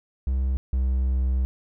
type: tone pair in turn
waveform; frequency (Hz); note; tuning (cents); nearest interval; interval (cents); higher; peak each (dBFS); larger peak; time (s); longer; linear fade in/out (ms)
triangle; 65.41 / 64.4; C2 / C2; 0 / -27; unison; 27; first; -19 / -18; second; 0.27-0.57 / 0.73-1.45; second; 0
effects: none